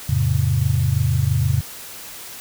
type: chord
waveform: sine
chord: F augmented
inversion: none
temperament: equal with one note detuned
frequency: 87.31 / 110 / 136.13 Hz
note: F2 / A2 / C#3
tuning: 0 / 0 / -31 cents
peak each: -21 / -20 / -19 dBFS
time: 0.09-1.61 s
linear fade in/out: 5 ms
effects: white hiss -36 dBFS RMS until 2.4 s